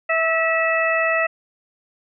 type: harmonic tone with a mistuned harmonic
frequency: 654 Hz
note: E5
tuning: 14 cents flat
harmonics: 1 / 2 / 3 / 4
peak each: -21 / -24 / -21 / -24 dBFS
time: 0.09-1.27 s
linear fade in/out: 10 ms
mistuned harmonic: 3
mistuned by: -21 cents
effects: none